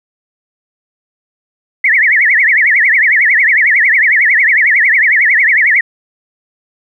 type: tone with vibrato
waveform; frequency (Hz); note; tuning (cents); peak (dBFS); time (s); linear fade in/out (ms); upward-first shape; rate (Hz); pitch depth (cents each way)
sine; 1972; B6; -3; -6; 1.84-5.81; 5; triangle; 11; 270
effects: 8-bit